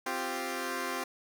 10% pulse chord, C suspended fourth, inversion none, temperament equal, 261.6 / 349.2 / 392 Hz, C4 / F4 / G4, 0 / 0 / 0 cents, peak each -29 dBFS, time 0.06-1.04 s, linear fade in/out 5 ms, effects none

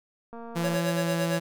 click train, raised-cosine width 1 ms, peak -29 dBFS, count 100, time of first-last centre 0.33-0.757 s, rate 232 Hz
sawtooth tone with pitch glide, 169.4 to 167.65 Hz, E3 to E3, +48 to +30 cents, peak -22 dBFS, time 0.55-1.4 s, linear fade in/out 20 ms, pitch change -18 cents, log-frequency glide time 0.88-1.18 s
square tone with tremolo, 557 Hz, C#5, 8 cents sharp, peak -27 dBFS, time 0.63-1.4 s, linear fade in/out 20 ms, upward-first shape sine, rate 8.8 Hz, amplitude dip 75%
effects none

